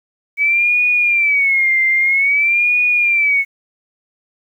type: tone with vibrato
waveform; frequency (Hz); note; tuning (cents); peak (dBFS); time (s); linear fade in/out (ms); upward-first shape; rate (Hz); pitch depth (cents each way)
sine; 2268; C#7; +39; -11; 0.37-3.45; 50; sine; 0.51; 140
effects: 8-bit